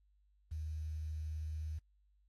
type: tone with quantisation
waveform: sine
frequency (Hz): 77.78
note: D#2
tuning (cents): 0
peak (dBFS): -38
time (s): 0.51-1.79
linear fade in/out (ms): 10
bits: 11
effects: added 50 Hz sine -68 dBFS peak until 2.28 s + AAC 32 kbps